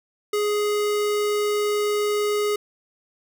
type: tone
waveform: square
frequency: 416.5 Hz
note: G#4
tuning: 5 cents sharp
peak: -21 dBFS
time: 0.33-2.56 s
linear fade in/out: 5 ms
effects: none